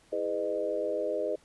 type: tone cluster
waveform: sine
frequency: 327.4 / 415.4 / 504 / 611 Hz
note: E4 / G#4 / B4 / D#5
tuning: -12 / 0 / +35 / -32 cents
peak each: -38 / -34 / -33 / -32 dBFS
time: 0.12-1.36 s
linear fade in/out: 10 ms
effects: pink hiss -62 dBFS RMS until 1.44 s + resampled to 24000 Hz